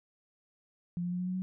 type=tone with pitch steps; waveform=sine; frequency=174.5 / 176.73 / 178.99 / 181.28 / 183.6 / 185.95 Hz; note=F3 / F3 / F3 / F#3 / F#3 / F#3; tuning=-1 / +21 / +43 / -35 / -13 / +9 cents; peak=-31 dBFS; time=0.97-1.42 s; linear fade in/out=0 ms; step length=75 ms; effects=none